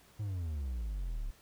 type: exponential sweep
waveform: triangle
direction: down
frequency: 109.3 to 33.71 Hz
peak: -32 dBFS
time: 0.19-1.31 s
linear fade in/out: 10 ms
effects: pink hiss -62 dBFS RMS until 1.41 s